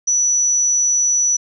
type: tone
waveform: sine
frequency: 5920 Hz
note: F#8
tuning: in tune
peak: -13 dBFS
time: 0.07-1.37 s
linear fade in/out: 10 ms
effects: none